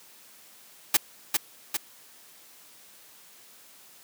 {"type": "noise with echo", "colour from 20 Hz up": "white", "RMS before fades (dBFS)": -19, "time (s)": [0.94, 0.97], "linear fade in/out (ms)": 5, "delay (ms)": 400, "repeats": 2, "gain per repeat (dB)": -4, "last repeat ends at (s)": 1.77, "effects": ["white hiss -53 dBFS RMS until 4.03 s", "high-pass 150 Hz 12 dB/octave"]}